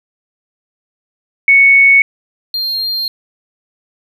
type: tone pair in turn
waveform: sine / triangle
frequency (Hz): 2217 / 4201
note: C#7 / C8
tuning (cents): 0 / +6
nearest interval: major seventh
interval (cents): 1106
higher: second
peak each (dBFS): -4 / -14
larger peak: first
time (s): 1.48-2.02 / 2.54-3.08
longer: neither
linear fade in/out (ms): 2
effects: none